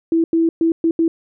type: tone bursts at uneven times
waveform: sine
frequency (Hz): 329.4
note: E4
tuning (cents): -1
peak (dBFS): -12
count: 5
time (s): 0.12-0.24 / 0.33-0.49 / 0.61-0.72 / 0.84-0.91 / 0.99-1.08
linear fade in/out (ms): 2
effects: none